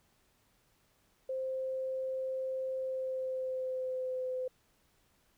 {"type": "tone with pitch glide", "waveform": "sine", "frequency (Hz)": [523.3, 511.1], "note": ["C5", "C5"], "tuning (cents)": [0, -41], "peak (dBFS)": -33, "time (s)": [1.29, 4.48], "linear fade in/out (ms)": 5, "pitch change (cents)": -41, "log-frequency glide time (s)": [2.78, 4.29], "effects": ["pink hiss -71 dBFS RMS until 5.37 s"]}